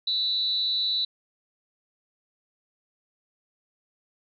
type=tone with amplitude modulation; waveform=sine; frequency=3948 Hz; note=B7; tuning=1 cent flat; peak=-20 dBFS; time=0.07-1.05 s; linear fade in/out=5 ms; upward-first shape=sine; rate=297 Hz; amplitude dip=65%; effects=none